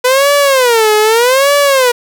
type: tone with vibrato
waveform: sawtooth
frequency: 493.9 Hz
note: B4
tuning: in tune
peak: -3 dBFS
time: 0.04-1.92 s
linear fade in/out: 10 ms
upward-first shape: sine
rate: 0.82 Hz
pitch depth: 260 cents each way
effects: none